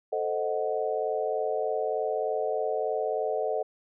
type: chord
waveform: sine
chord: A diminished seventh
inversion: none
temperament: equal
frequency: 440 / 523.3 / 622.3 / 740 Hz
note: A4 / C5 / Eb5 / Gb5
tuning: 0 / 0 / 0 / 0 cents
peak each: -30 / -33 / -31 / -33 dBFS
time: 0.12-3.63 s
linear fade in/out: 10 ms
effects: none

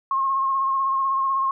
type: tone with vibrato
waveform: sine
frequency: 1077 Hz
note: C6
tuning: 50 cents sharp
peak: -19 dBFS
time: 0.11-1.51 s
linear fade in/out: 2 ms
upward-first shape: sine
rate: 16 Hz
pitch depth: 27 cents each way
effects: none

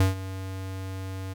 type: tone with ADSR envelope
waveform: square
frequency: 95 Hz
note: F#2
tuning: 46 cents sharp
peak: -17 dBFS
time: 0-1.34 s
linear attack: 4 ms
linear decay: 140 ms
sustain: -16 dB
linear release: 16 ms
effects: none

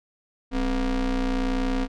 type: ring-modulated tone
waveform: square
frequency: 116.54 Hz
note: A#2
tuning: in tune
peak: -20 dBFS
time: 0.51-1.88 s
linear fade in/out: 50 ms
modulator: 147 Hz
effects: low-pass 5000 Hz 12 dB/octave

